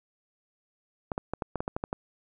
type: clicks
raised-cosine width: 1 ms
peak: -16 dBFS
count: 10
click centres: 1.118 / 1.179 / 1.336 / 1.422 / 1.557 / 1.605 / 1.679 / 1.765 / 1.839 / 1.929 s
effects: none